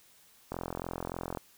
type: click train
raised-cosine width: 1 ms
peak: -21 dBFS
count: 38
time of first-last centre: 0.52-1.373 s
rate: 43.4 Hz
effects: white hiss -61 dBFS RMS until 1.57 s